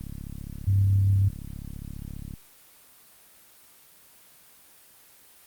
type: click train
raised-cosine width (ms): 5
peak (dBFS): -25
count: 82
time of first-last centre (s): 0.01-2.338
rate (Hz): 34.8
type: tone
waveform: sine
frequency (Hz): 97.9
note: G2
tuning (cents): -2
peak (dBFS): -18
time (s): 0.67-1.29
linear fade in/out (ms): 10
effects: white hiss -54 dBFS RMS until 5.46 s + Opus 32 kbps